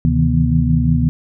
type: tone cluster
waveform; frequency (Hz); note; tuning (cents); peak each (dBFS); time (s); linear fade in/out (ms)
sine; 72.7 / 128.4 / 155.9 / 161.7 / 241.4; D2 / C3 / D#3 / E3 / B3; -17 / -32 / +4 / -33 / -39; -18; 0.05-1.09; 0
effects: none